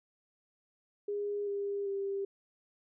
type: tone with pitch steps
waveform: sine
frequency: 409.4 / 402.1 / 395 Hz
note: G#4 / G4 / G4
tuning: -25 / +44 / +13 cents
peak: -32 dBFS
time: 1.08-2.25 s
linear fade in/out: 5 ms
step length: 390 ms
effects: none